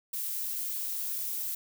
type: noise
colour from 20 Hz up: violet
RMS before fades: -34 dBFS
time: 0.13-1.55 s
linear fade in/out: 5 ms
effects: none